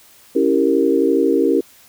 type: chord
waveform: sine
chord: C# diminished seventh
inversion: none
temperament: equal with one note detuned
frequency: 277.2 / 329.6 / 392 / 463.7 Hz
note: C#4 / E4 / G4 / Bb4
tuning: 0 / 0 / 0 / -9 cents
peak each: -18 dBFS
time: 0.35-1.61 s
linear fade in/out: 10 ms
effects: white hiss -48 dBFS RMS until 1.88 s